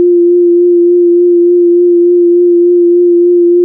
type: tone with vibrato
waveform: sine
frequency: 349.2 Hz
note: F4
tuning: in tune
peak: -3 dBFS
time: 0-3.64 s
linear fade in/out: 0 ms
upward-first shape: triangle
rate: 3.4 Hz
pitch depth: 22 cents each way
effects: none